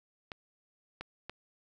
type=clicks; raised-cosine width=0.3 ms; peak=-24 dBFS; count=3; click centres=0.318 / 1.01 / 1.296 s; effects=none